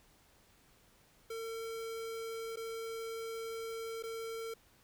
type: tone with dropouts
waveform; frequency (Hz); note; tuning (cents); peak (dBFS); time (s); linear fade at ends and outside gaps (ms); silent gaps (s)
square; 452.9; A#4; -50; -40; 1.3-4.54; 5; 2.56-2.57 / 4.026-4.035
effects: pink hiss -66 dBFS RMS until 4.83 s